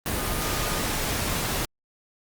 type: tone in noise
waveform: sine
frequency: 1226 Hz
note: D#6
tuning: 26 cents flat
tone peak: -36 dBFS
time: 0.18-0.81 s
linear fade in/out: 0 ms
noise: pink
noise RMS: -27 dBFS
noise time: 0.06-1.65 s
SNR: -12 dB
effects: Opus 32 kbps